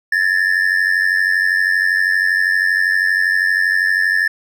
triangle ring-modulated tone, 1760 Hz, A6, in tune, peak -8 dBFS, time 0.12-4.28 s, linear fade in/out 5 ms, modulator 46.3 Hz, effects none

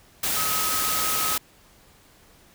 sine tone in noise, 1271 Hz, D#6, 36 cents sharp, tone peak -29 dBFS, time 0.36-1.37 s, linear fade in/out 5 ms, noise white, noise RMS -25 dBFS, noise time 0.23-1.38 s, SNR -7 dB, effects pink hiss -55 dBFS RMS until 2.54 s

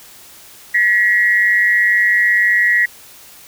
sine tone with amplitude modulation, 1919 Hz, A#6, 50 cents sharp, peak -7 dBFS, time 0.74-2.86 s, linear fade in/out 10 ms, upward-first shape sine, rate 202 Hz, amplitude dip 70%, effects white hiss -41 dBFS RMS until 3.47 s

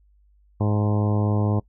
harmonic tone with a mistuned harmonic, 104.5 Hz, G#2, 11 cents sharp, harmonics 1 / 2 / 3 / 4 / 5 / 6 / 7 / 8 / 9 / 10, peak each -20 / -26 / -30 / -32 / -34 / -36 / -37 / -38 / -39 / -40 dBFS, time 0.6-1.6 s, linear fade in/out 10 ms, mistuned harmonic 8, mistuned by +29 cents, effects noise-tail reverb RT60 0.1 s tail -23 dB re dry + added 50 Hz sine -55 dBFS peak until 1.68 s

